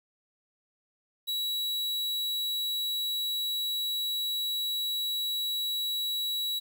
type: tone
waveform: 45% pulse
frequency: 3900 Hz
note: B7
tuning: 23 cents flat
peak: -29 dBFS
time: 1.27-6.6 s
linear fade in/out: 20 ms
effects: 10-bit